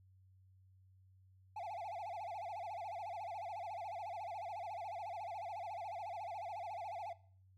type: tone with vibrato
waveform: triangle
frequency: 766 Hz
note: G5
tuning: 40 cents flat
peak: -40 dBFS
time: 1.56-7.13 s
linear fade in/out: 5 ms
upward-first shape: sine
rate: 14 Hz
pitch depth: 230 cents each way
effects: noise-tail reverb RT60 0.5 s tail -18 dB re dry + added 94 Hz sine -63 dBFS peak until 7.57 s